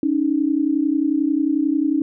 sine tone pair together, 279.9 / 311.1 Hz, C#4 / D#4, +17 / 0 cents, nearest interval major second, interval 183 cents, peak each -19 dBFS, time 0.03-2.02 s, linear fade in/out 2 ms, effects none

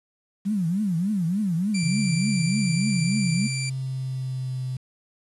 sine tone with vibrato, 187.2 Hz, F#3, 20 cents sharp, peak -21 dBFS, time 0.45-3.48 s, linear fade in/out 20 ms, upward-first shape triangle, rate 3.4 Hz, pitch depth 290 cents each way
15% pulse tone, 2349 Hz, D7, in tune, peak -22 dBFS, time 1.74-3.7 s, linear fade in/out 10 ms
sine tone with pitch glide, 138.59 to 128.56 Hz, C#3 to C3, 0 to -30 cents, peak -26 dBFS, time 1.83-4.77 s, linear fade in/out 5 ms, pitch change -130 cents, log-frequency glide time 2.28-4.64 s
effects resampled to 24000 Hz + 8-bit

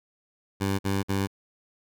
15% pulse tone bursts, 98 Hz, G2, in tune, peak -18 dBFS, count 3, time 0.6-1.274 s, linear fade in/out 20 ms, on 190 ms, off 52 ms, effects none

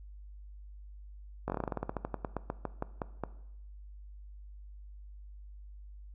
slowing click train, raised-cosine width 1 ms, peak -19 dBFS, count 22, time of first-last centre 1.48-3.237 s, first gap 19 ms, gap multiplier 1.13, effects noise-tail reverb RT60 0.8 s tail -17 dB re dry + added 50 Hz sine -46 dBFS peak until 6.14 s

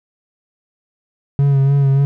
triangle tone with vibrato, 138.59 Hz, C#3, in tune, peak -8 dBFS, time 1.39-2.05 s, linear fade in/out 0 ms, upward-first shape sine, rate 3.4 Hz, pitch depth 34 cents each way, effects none

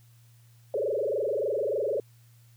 sine tone with frequency modulation, 493.9 Hz, B4, in tune, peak -25 dBFS, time 0.74-2 s, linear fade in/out 2 ms, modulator 23.4 Hz, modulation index 4, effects added 117 Hz sine -54 dBFS peak until 2.56 s + white hiss -65 dBFS RMS until 2.56 s

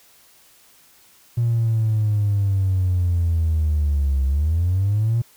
triangle linear two-way sweep, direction down then up, 119 to 66.1 to 119 Hz, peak -13 dBFS, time 1.37-5.22 s, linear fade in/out 10 ms, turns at 4.26 s, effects tanh soft clip ceiling -13 dBFS + white hiss -53 dBFS RMS until 5.36 s

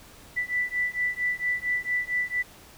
sine beating tone pair, 1975.5 / 1979.9 Hz, B6 / B6, 0 / +4 cents, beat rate 4.4 Hz, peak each -28 dBFS, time 0.36-2.43 s, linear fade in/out 20 ms, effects pink hiss -50 dBFS RMS until 2.77 s

